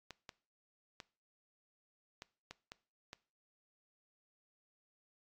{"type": "clicks", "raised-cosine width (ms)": 0.2, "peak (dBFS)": -29, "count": 7, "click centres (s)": [0.107, 0.292, 1.002, 2.221, 2.51, 2.719, 3.131], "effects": ["noise-tail reverb RT60 0.4 s tail -21 dB re dry", "AAC 48 kbps"]}